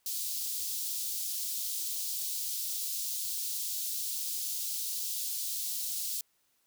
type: high-pass noise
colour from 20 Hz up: white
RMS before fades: -35 dBFS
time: 0.06-6.21 s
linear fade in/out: 2 ms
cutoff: 3800 Hz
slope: 24 dB/octave
effects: white hiss -73 dBFS RMS until 6.66 s